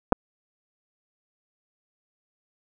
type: clicks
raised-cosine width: 1 ms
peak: -5 dBFS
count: 2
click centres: 0.123 / 0.127 s
effects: none